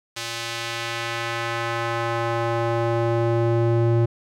square tone with band-pass filter sweep, 116.54 Hz, A#2, in tune, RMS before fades -23 dBFS, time 0.16-4.06 s, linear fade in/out 10 ms, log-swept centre 4600 to 250 Hz, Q 0.81, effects none

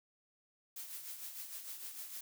blue noise with tremolo, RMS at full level -44 dBFS, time 0.76-2.21 s, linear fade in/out 5 ms, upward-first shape triangle, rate 6.6 Hz, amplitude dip 60%, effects none

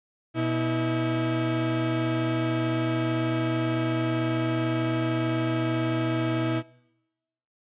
35% pulse tone pair together, 122.7 / 323.5 Hz, B2 / E4, -11 / -32 cents, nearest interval octave + perfect fourth, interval 1679 cents, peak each -26 / -24 dBFS, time 0.34-6.63 s, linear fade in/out 50 ms, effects noise-tail reverb RT60 1.0 s tail -23 dB re dry + resampled to 8000 Hz

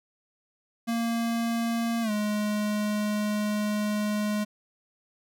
square tone with pitch glide, 231.4 to 209.8 Hz, A#3 to G#3, -13 to +18 cents, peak -26 dBFS, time 0.87-4.45 s, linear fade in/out 20 ms, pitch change -169 cents, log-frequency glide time 2.02-2.11 s, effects none

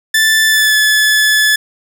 sawtooth tone with pitch glide, 1760 to 1723.8 Hz, A6 to A6, 0 to -36 cents, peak -5 dBFS, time 0.14-1.56 s, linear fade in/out 5 ms, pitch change -36 cents, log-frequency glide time 0.47-0.76 s, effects none

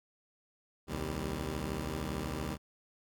10% pulse tone cluster, 64.8 / 77.8 / 196.7 Hz, C2 / D#2 / G3, -16 / 0 / +6 cents, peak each -31 / -29 / -36 dBFS, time 0.87-2.58 s, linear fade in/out 50 ms, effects none

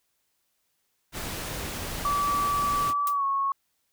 pink noise, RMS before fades -34 dBFS, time 1.12-2.94 s, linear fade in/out 50 ms
sine tone with pitch glide, 1153 to 1099.7 Hz, D6 to C#6, -32 to -14 cents, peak -23 dBFS, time 2.05-3.52 s, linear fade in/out 2 ms, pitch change -82 cents, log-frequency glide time 3.12-3.24 s
blue noise with exponential decay, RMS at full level -29 dBFS, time 3.07-3.17 s, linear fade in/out 1 ms, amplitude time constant 20 ms
effects white hiss -74 dBFS RMS until 3.92 s

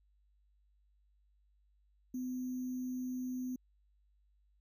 sine tone with sample-and-hold, 253.8 Hz, B3, 47 cents sharp, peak -36 dBFS, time 2.14-3.56 s, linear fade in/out 5 ms, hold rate 6300 Hz, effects added 50 Hz sine -68 dBFS peak until 4.6 s

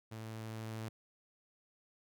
sawtooth tone with level ramp, 110.9 Hz, A2, 14 cents sharp, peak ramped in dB -40 to -36 dBFS, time 0.11-0.89 s, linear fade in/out 10 ms, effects none

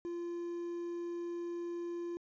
triangle tone with quantisation, 344.8 Hz, F4, 22 cents flat, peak -35 dBFS, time 0.05-2.17 s, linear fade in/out 0 ms, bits 10, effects resampled to 16000 Hz

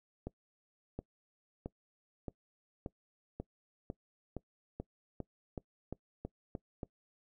accelerating click train, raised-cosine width 2 ms, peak -26 dBFS, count 15, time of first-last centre 0.27-6.832 s, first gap 720 ms, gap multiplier 0.93, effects noise-tail reverb RT60 0.1 s tail -22 dB re dry

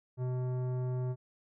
triangle tone with tanh clipping, 126.4 Hz, B2, 41 cents sharp, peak -33 dBFS, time 0.17-1.16 s, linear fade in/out 50 ms, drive 18 dB, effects none

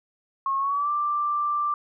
sine tone with pitch glide, 1087 to 1178.6 Hz, C#6 to D6, -34 to +6 cents, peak -22 dBFS, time 0.46-1.74 s, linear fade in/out 2 ms, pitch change +140 cents, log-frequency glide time 0.58-0.9 s, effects none

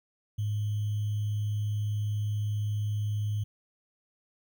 sine tone with sample-and-hold, 104.8 Hz, G#2, 16 cents sharp, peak -27 dBFS, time 0.38-3.44 s, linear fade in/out 10 ms, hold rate 3150 Hz, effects none

